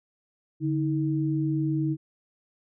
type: tone pair together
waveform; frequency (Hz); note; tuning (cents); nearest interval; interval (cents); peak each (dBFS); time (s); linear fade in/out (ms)
sine; 145.4 / 317.1; D3 / D#4; -17 / +33; octave + minor second; 1350; -26; 0.6-1.97; 50
effects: none